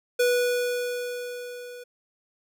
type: tone with level ramp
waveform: square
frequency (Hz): 490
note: B4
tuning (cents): -14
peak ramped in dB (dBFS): -19 to -40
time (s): 0.19-1.84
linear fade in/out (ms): 10
effects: none